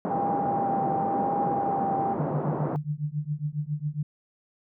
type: band-pass noise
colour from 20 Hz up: pink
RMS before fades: -30 dBFS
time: 0.05-2.76 s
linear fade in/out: 0 ms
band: 150 to 970 Hz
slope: 24 dB/octave
type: tone with vibrato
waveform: sine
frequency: 795 Hz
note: G5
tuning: 24 cents sharp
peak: -25 dBFS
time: 0.1-2.14 s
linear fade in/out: 10 ms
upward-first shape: triangle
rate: 0.95 Hz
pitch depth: 24 cents each way
type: tone with tremolo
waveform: sine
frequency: 149.2 Hz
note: D3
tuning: 28 cents sharp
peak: -23 dBFS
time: 2.19-4.03 s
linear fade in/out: 5 ms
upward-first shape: triangle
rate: 7.3 Hz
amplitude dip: 100%
effects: none